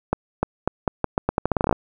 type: accelerating click train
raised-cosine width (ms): 1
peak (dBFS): -5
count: 17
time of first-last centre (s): 0.13-1.727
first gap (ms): 300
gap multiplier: 0.82
effects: none